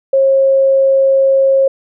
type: tone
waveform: sine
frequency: 540 Hz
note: C#5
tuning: 45 cents flat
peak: -7 dBFS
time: 0.13-1.68 s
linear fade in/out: 5 ms
effects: none